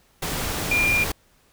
sine tone in noise, 2400 Hz, D7, 37 cents sharp, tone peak -18 dBFS, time 0.71-1.04 s, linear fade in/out 5 ms, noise pink, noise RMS -27 dBFS, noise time 0.22-1.12 s, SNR +6 dB, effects pink hiss -60 dBFS RMS until 1.52 s

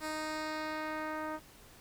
10% pulse tone with low-pass filter sweep, 310.2 Hz, D#4, 5 cents flat, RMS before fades -38 dBFS, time 0-1.4 s, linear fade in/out 50 ms, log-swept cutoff 12000 to 1200 Hz, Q 0.91, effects pink hiss -57 dBFS RMS until 1.8 s

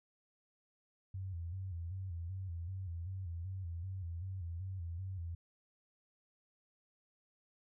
sine tone with vibrato, 89.6 Hz, F2, 45 cents sharp, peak -39 dBFS, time 1.14-5.35 s, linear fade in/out 5 ms, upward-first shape square, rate 2.6 Hz, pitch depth 100 cents each way, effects none

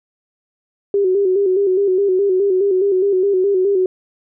sine tone with vibrato, 385.7 Hz, G4, 28 cents flat, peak -12 dBFS, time 0.94-3.86 s, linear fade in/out 2 ms, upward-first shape square, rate 4.8 Hz, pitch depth 68 cents each way, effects none

